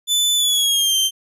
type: tone with pitch glide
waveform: sawtooth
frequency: 3500 to 3136 Hz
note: A7 to G7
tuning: -10 to 0 cents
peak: -12 dBFS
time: 0.07-1.11 s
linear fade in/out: 50 ms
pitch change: -190 cents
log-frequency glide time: 0.36-0.96 s
effects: resampled to 32000 Hz

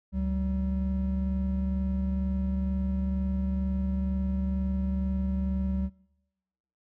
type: tone pair together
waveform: triangle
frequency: 71 / 190.87 Hz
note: C#2 / G3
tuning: +42 / -46 cents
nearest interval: octave + perfect fourth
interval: 1712 cents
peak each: -27 dBFS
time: 0.12-5.9 s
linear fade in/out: 50 ms
effects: noise-tail reverb RT60 1.0 s tail -24 dB re dry

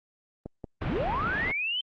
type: click train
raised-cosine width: 2 ms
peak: -23 dBFS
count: 4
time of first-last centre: 0.46-1.006 s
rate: 5.49 Hz
type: low-pass noise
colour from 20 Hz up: pink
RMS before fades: -33 dBFS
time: 0.81-1.52 s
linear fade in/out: 10 ms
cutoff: 2800 Hz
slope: 24 dB/octave
type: linear sweep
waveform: sine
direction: up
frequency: 69 to 3115 Hz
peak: -27 dBFS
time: 0.86-1.81 s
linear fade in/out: 5 ms
effects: Opus 24 kbps

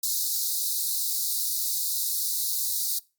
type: high-pass noise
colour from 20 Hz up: white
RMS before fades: -27 dBFS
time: 0.03-2.99 s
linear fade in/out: 5 ms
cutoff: 3800 Hz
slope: 96 dB/octave
effects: noise-tail reverb RT60 0.3 s tail -22 dB re dry + Opus 48 kbps

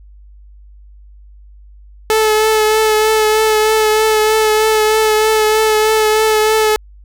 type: tone with vibrato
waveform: sawtooth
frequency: 433.6 Hz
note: A4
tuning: 25 cents flat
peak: -6 dBFS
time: 2.1-6.76 s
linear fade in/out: 0 ms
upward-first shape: triangle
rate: 3.2 Hz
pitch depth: 23 cents each way
effects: added 50 Hz sine -37 dBFS peak until 7.04 s

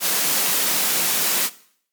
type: high-pass noise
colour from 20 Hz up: white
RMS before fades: -20 dBFS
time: 0-1.5 s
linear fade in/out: 50 ms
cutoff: 150 Hz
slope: 96 dB/octave
effects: noise-tail reverb RT60 0.6 s tail -18 dB re dry + MP3 96 kbps

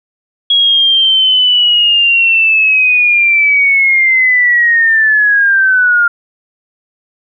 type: linear sweep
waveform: sine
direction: down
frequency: 3322 to 1400 Hz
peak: -6 dBFS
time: 0.5-6.08 s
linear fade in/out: 5 ms
effects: none

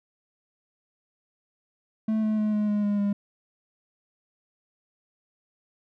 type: tone with pitch steps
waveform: triangle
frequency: 218.5 / 215.7 / 213 / 210.3 / 207.7 / 205 / 202.5 Hz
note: A3 / A3 / G#3 / G#3 / G#3 / G#3 / G#3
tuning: -12 / -34 / +44 / +22 / 0 / -22 / -43 cents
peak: -20 dBFS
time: 2.08-3.13 s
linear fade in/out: 5 ms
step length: 150 ms
effects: none

